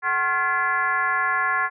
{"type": "tone with frequency modulation", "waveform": "sine", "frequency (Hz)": 1392, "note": "F6", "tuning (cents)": -6, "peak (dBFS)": -19, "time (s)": [0.02, 1.7], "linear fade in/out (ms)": 50, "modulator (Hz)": 320, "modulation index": 1.6, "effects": []}